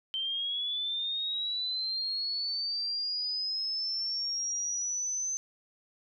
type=linear sweep; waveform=sine; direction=up; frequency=3107 to 6190 Hz; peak=-30 dBFS; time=0.14-5.37 s; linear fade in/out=0 ms; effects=none